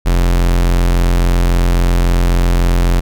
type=tone; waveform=45% pulse; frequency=43.65 Hz; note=F1; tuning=in tune; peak=-9 dBFS; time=0.05-3.01 s; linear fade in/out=20 ms; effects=none